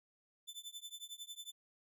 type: tone with tremolo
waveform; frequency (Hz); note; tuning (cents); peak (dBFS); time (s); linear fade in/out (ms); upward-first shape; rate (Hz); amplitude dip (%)
sawtooth; 3520; A7; 0; -40; 0.47-1.52; 20; triangle; 11; 100
effects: none